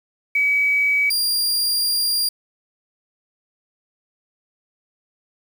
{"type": "tone pair in turn", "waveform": ["sine", "sawtooth"], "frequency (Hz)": [2276, 4787], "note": ["C#7", "D8"], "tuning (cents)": [45, 32], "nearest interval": "octave + minor second", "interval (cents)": 1287, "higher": "second", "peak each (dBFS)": -15, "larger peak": "neither", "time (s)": [[0.35, 1.1], [1.1, 2.29]], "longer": "second", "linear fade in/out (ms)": 5, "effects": ["7-bit"]}